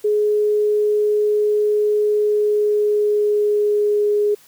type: tone with pitch glide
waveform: sine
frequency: 420 to 415.4 Hz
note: G#4 to G#4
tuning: +19 to 0 cents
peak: -14 dBFS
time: 0.04-4.35 s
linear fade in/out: 10 ms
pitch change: -19 cents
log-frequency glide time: 2.13-4.12 s
effects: white hiss -50 dBFS RMS until 4.47 s